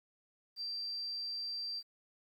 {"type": "tone", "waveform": "sine", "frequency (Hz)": 4699, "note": "D8", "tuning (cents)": 0, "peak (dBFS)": -37, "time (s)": [0.56, 1.83], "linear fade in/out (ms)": 50, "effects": ["11-bit"]}